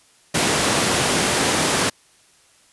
pink high-pass noise, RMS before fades -19 dBFS, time 0.34-1.9 s, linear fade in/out 10 ms, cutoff 160 Hz, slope 12 dB/octave, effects white hiss -55 dBFS RMS until 2.72 s + resampled to 24000 Hz

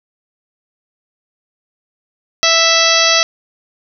harmonic tone, 659.3 Hz, E5, in tune, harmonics 1 / 2 / 3 / 4 / 5 / 6 / 7 / 8 / 9, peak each -18 / -18 / -18 / -18 / -18 / -18 / -18 / -18 / -18 dBFS, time 2.43-3.23 s, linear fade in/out 0 ms, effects none

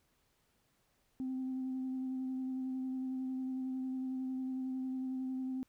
sine tone with vibrato, 259.9 Hz, C4, 11 cents flat, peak -34 dBFS, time 1.2-5.63 s, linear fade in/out 0 ms, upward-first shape sine, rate 11 Hz, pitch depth 14 cents each way, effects tanh soft clip ceiling -32 dBFS + pink hiss -75 dBFS RMS until 5.68 s

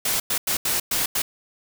white noise bursts at uneven times, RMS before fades -23 dBFS, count 6, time 0.05-0.2 / 0.3-0.38 / 0.47-0.57 / 0.65-0.8 / 0.91-1.06 / 1.15-1.22 s, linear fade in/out 5 ms, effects none

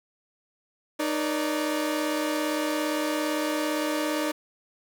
sawtooth tone cluster, 306.3 / 478.2 / 575 Hz, D#4 / A#4 / D5, -27 / +44 / -37 cents, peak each -23 / -32 / -27 dBFS, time 0.99-4.32 s, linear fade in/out 10 ms, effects none

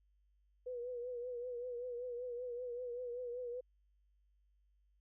sine tone with vibrato, 489.5 Hz, B4, 15 cents flat, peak -40 dBFS, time 0.66-3.61 s, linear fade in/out 10 ms, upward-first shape triangle, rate 5.2 Hz, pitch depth 67 cents each way, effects added 50 Hz sine -70 dBFS peak until 5 s

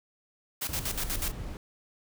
white noise with tremolo, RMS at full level -32 dBFS, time 0.61-1.32 s, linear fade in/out 10 ms, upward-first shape square, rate 8.2 Hz, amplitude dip 75%
brown noise, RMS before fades -36 dBFS, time 0.69-1.57 s, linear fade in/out 0 ms
effects none

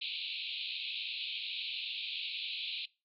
white band-pass noise, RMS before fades -39 dBFS, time 0.01-2.86 s, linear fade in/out 10 ms, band 2400 to 4200 Hz, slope 96 dB/octave, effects noise-tail reverb RT60 0.3 s tail -23 dB re dry + MP3 64 kbps

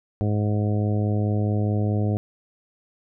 harmonic tone, 104.7 Hz, G#2, 15 cents sharp, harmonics 1 / 2 / 3 / 4 / 5 / 6 / 7, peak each -21 / -27 / -31 / -33 / -35 / -37 / -38 dBFS, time 0.21-2.17 s, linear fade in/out 0 ms, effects none

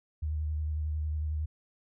sine tone with vibrato, 76.6 Hz, D#2, 27 cents flat, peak -29 dBFS, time 0.22-1.46 s, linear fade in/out 10 ms, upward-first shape square, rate 11 Hz, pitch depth 22 cents each way, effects none

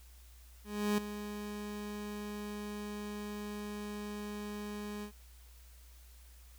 30% pulse tone with ADSR envelope, 207.7 Hz, G#3, in tune, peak -25 dBFS, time 0.64-5.12 s, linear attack 340 ms, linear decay 5 ms, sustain -12 dB, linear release 89 ms, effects added 60 Hz sine -54 dBFS peak until 6.58 s + white hiss -63 dBFS RMS until 6.58 s

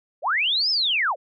sine linear two-way sweep, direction up then down, 466.2 to 5320 to 466.2 Hz, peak -19 dBFS, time 0.22-1.16 s, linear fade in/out 50 ms, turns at 0.7 s, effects none

